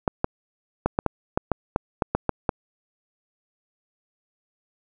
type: clicks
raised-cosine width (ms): 1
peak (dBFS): -6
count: 12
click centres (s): 0.078 / 0.244 / 0.86 / 0.989 / 1.063 / 1.375 / 1.517 / 1.761 / 2.022 / 2.15 / 2.293 / 2.492
effects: none